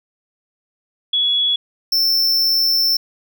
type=tone pair in turn; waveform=sine / square; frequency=3376 / 5359 Hz; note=G#7 / E8; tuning=+28 / +28 cents; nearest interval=minor sixth; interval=800 cents; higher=second; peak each=-14 dBFS; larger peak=neither; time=1.13-1.56 / 1.92-2.97 s; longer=second; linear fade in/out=5 ms; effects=none